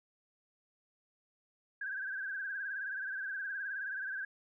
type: tone with vibrato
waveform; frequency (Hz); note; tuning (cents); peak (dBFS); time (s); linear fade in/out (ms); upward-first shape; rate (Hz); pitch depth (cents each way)
sine; 1585; G6; +19; -36; 1.81-4.25; 5; sine; 19; 78
effects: none